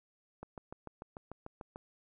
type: click train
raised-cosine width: 1 ms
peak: -30 dBFS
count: 10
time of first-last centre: 0.43-1.759 s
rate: 6.77 Hz
effects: none